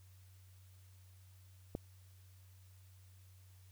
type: click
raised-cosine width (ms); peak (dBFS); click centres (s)
2; -25; 1.751
effects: added 93 Hz sine -58 dBFS peak until 3.71 s + white hiss -70 dBFS RMS until 3.71 s